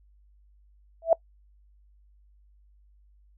sine tone with exponential growth, 659.3 Hz, E5, in tune, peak -11 dBFS, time 1.02-1.13 s, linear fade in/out 2 ms, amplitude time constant 23 ms, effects noise-tail reverb RT60 0.1 s tail -23 dB re dry + added 50 Hz sine -56 dBFS peak until 3.37 s

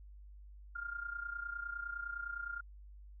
sine tone with amplitude modulation, 1403 Hz, F6, 8 cents sharp, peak -36 dBFS, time 0.75-2.61 s, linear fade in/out 10 ms, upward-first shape sine, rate 29.8 Hz, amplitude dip 75%, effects added 50 Hz sine -51 dBFS peak until 3.2 s

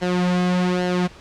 sawtooth tone with flanger, 180 Hz, F#3, 47 cents flat, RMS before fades -20 dBFS, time 0.01-1.08 s, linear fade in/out 20 ms, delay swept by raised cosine 0.83 to 3.43 ms, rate 1.2 Hz, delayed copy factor -0.65, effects pink hiss -44 dBFS RMS until 1.2 s + low-pass 5000 Hz 12 dB/octave

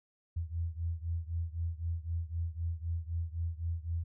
sine beating tone pair, 82.3 / 86.2 Hz, E2 / F2, -2 / -22 cents, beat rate 3.9 Hz, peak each -35 / -37 dBFS, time 0.36-4.04 s, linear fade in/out 10 ms, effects none

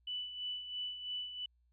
sine tone with tremolo, 2978 Hz, F#7, 11 cents sharp, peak -36 dBFS, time 0.07-1.46 s, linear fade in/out 5 ms, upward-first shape sine, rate 3 Hz, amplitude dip 60%, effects added 60 Hz sine -69 dBFS peak until 1.72 s

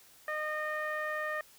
sawtooth tone with low-pass filter, 612 Hz, D#5, 29 cents flat, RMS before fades -35 dBFS, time 0.28-1.41 s, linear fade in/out 2 ms, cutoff 1700 Hz, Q 6.2, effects white hiss -59 dBFS RMS until 1.58 s

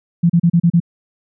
sine tone bursts, 170.6 Hz, F3, 40 cents flat, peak -8 dBFS, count 6, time 0.23-0.802 s, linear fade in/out 10 ms, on 67 ms, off 34 ms, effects none

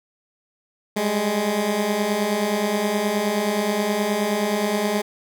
15% pulse beating tone pair, 200.3 / 209.8 Hz, G3 / G#3, +38 / +18 cents, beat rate 9.5 Hz, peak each -20 / -15 dBFS, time 0.96-5.02 s, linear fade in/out 10 ms, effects none

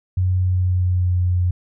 sine tone with pitch glide, 91.9 to 89.65 Hz, F#2 to F2, -11 to +46 cents, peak -15 dBFS, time 0.17-1.51 s, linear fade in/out 5 ms, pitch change -43 cents, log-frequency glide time 0.4-1.24 s, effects none

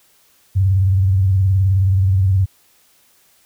sine tone with vibrato, 95.5 Hz, G2, 45 cents flat, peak -11 dBFS, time 0.55-2.46 s, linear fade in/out 20 ms, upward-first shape sine, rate 19 Hz, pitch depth 85 cents each way, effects white hiss -55 dBFS RMS until 3.45 s

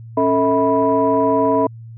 sine tone cluster, 275.1 / 445.6 / 645 / 983 Hz, C#4 / A4 / E5 / B5, -13 / +22 / -38 / -8 cents, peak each -18 dBFS, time 0.17-1.67 s, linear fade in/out 5 ms, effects tanh soft clip ceiling -3 dBFS + added 114 Hz sine -33 dBFS peak until 1.97 s

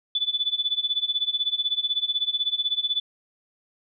sine tone with tremolo, 3478 Hz, A7, 21 cents flat, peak -19 dBFS, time 0.15-3 s, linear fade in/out 2 ms, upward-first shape sine, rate 16 Hz, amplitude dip 90%, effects none

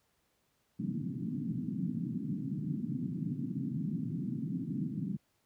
pink band-pass noise, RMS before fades -36 dBFS, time 0.79-5.17 s, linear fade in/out 10 ms, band 130 to 280 Hz, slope 48 dB/octave, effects pink hiss -75 dBFS RMS until 5.45 s + high-pass 60 Hz 12 dB/octave

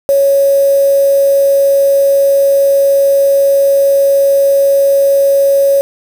sine tone with quantisation, 554.4 Hz, C#5, in tune, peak -6 dBFS, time 0.09-5.81 s, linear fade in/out 0 ms, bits 4, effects none

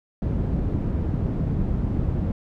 white low-pass noise, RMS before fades -24 dBFS, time 0.22-2.32 s, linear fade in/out 2 ms, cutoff 160 Hz, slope 12 dB/octave, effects none

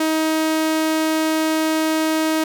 sawtooth tone, 316 Hz, D#4, 27 cents sharp, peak -13 dBFS, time 0-2.44 s, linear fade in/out 5 ms, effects none

